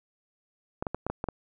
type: clicks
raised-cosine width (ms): 1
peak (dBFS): -16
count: 7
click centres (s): 0.825 / 0.868 / 0.946 / 1.066 / 1.1 / 1.241 / 1.287
effects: none